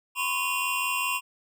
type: tone cluster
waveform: square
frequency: 1008 / 1093 / 2484 / 2759 Hz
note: B5 / C#6 / D#7 / F7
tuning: +35 / -25 / -3 / -22 cents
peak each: -32 / -34 / -36 / -29 dBFS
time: 0.15-1.21 s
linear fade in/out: 50 ms
effects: none